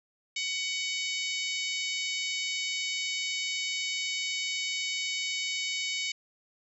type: harmonic tone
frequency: 748 Hz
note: F#5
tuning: 19 cents sharp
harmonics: 3 / 4 / 5 / 6 / 7 / 8 / 9 / 10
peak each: -34 / -36 / -38 / -40 / -41 / -42 / -43 / -44 dBFS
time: 0.36-6.12 s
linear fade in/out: 5 ms
effects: none